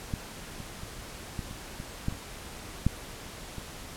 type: clicks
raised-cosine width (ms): 5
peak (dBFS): -17 / -27 / -27 / -20 / -28 / -26 / -16 / -27 / -10 / -26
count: 10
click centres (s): 0.138 / 0.603 / 0.834 / 1.392 / 1.511 / 1.801 / 2.084 / 2.125 / 2.866 / 3.583
effects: pink hiss -43 dBFS RMS until 3.96 s + low-pass 12000 Hz 12 dB/octave